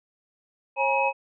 sine tone cluster, 543 / 832 / 955 / 2549 Hz, C#5 / G#5 / A#5 / D#7, -36 / +3 / +42 / +41 cents, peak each -26 dBFS, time 0.76-1.13 s, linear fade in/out 50 ms, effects none

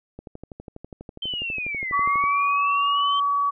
click train, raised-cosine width 2 ms, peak -24 dBFS, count 26, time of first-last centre 0.19-2.239 s, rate 12.2 Hz
sine linear two-way sweep, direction down then up, 3136 to 1957 to 3136 Hz, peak -26 dBFS, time 1.22-3.2 s, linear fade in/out 5 ms, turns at 1.93 s
sine tone, 1136 Hz, C#6, 42 cents sharp, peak -19 dBFS, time 1.92-3.51 s, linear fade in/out 20 ms
effects none

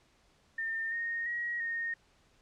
sine tone with pitch steps, 1808 / 1853 / 1900 / 1848 Hz, A6 / A#6 / A#6 / A#6, +47 / -11 / +33 / -16 cents, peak -32 dBFS, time 0.58-1.94 s, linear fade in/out 5 ms, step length 340 ms, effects pink hiss -67 dBFS RMS until 2.41 s + low-pass 7000 Hz 12 dB/octave

